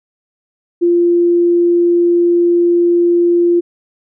sine tone, 346.3 Hz, F4, 15 cents flat, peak -8 dBFS, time 0.81-3.61 s, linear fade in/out 20 ms, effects none

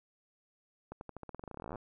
accelerating click train, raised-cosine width 1 ms, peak -29 dBFS, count 25, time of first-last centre 0.92-1.757 s, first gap 91 ms, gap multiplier 0.9, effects none

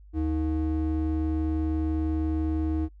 triangle ring-modulated tone, 196 Hz, G3, in tune, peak -19 dBFS, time 0.13-2.89 s, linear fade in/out 50 ms, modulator 120 Hz, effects noise-tail reverb RT60 0.1 s tail -25 dB re dry + added 50 Hz sine -47 dBFS peak until 3 s

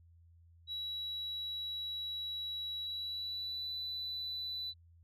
sine tone with pitch glide, 3900 to 3982 Hz, B7 to B7, -23 to +14 cents, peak -36 dBFS, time 0.67-4.74 s, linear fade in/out 50 ms, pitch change +37 cents, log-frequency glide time 2.81-3.72 s, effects tanh soft clip ceiling -34 dBFS + added 84 Hz sine -59 dBFS peak until 5.03 s

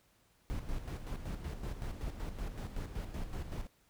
brown noise with tremolo, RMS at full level -38 dBFS, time 0.5-3.67 s, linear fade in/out 0 ms, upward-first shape square, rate 5.3 Hz, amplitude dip 55%, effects pink hiss -70 dBFS RMS until 3.89 s

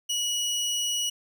25% pulse tone, 2920 Hz, F#7, 24 cents flat, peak -22 dBFS, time 0.09-1.1 s, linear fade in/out 10 ms, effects none

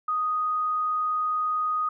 sine tone, 1244.5 Hz, D#6, in tune, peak -23 dBFS, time 0.08-1.89 s, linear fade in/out 5 ms, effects none

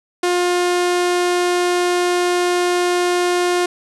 sawtooth tone, 355.1 Hz, F4, 29 cents sharp, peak -11 dBFS, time 0.23-3.66 s, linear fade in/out 5 ms, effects resampled to 24000 Hz + 7-bit

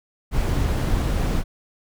brown noise, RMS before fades -21 dBFS, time 0.31-1.44 s, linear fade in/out 50 ms, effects none

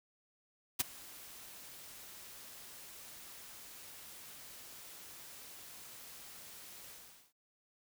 white noise with ADSR envelope, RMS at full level -29 dBFS, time 0.79-7.33 s, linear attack 15 ms, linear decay 17 ms, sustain -23 dB, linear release 430 ms, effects none

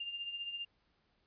sine tone with tremolo, 2800 Hz, F7, 4 cents sharp, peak -36 dBFS, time 0-0.65 s, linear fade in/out 5 ms, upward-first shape triangle, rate 15 Hz, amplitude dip 65%, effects pink hiss -75 dBFS RMS until 1.26 s + resampled to 11025 Hz

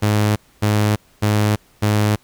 sawtooth tone bursts, 105.4 Hz, G#2, 26 cents sharp, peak -10 dBFS, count 4, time 0.02-2.16 s, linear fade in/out 10 ms, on 340 ms, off 260 ms, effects pink hiss -54 dBFS RMS until 2.23 s

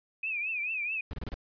sine tone with vibrato, 2500 Hz, D#7, 8 cents sharp, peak -30 dBFS, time 0.23-1.01 s, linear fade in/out 5 ms, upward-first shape triangle, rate 4.6 Hz, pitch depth 140 cents each way
brown noise bursts, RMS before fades -36 dBFS, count 5, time 1.11-1.341 s, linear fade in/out 0 ms, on 23 ms, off 29 ms
effects resampled to 11025 Hz

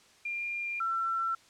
sine tone pair in turn, 2399 / 1346.4 Hz, D7 / E6, +36 / +36 cents, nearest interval minor seventh, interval 1000 cents, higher first, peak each -32 / -28 dBFS, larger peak second, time 0.25-0.8 / 0.8-1.35 s, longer neither, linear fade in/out 5 ms, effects white hiss -60 dBFS RMS until 1.49 s + low-pass 7000 Hz 12 dB/octave

